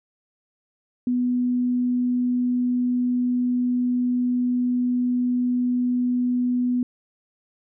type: tone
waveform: sine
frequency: 247.2 Hz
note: B3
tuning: 2 cents sharp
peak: -19 dBFS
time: 1.07-6.83 s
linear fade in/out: 2 ms
effects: none